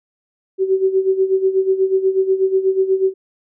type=tone with tremolo; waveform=sine; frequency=381.5 Hz; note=G4; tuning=47 cents flat; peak=-10 dBFS; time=0.58-3.14 s; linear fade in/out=50 ms; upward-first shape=sine; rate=8.2 Hz; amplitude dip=75%; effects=none